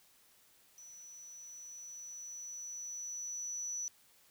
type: tone with level ramp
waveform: sine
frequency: 5930 Hz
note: F#8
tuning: 3 cents sharp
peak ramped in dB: -51 to -36 dBFS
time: 0.78-3.88 s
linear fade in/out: 0 ms
effects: white hiss -66 dBFS RMS until 4.3 s